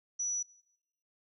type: tone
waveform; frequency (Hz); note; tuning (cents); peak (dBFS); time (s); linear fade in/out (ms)
sine; 5900; F#8; -6; -31; 0.19-0.43; 10
effects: noise-tail reverb RT60 0.8 s tail -20 dB re dry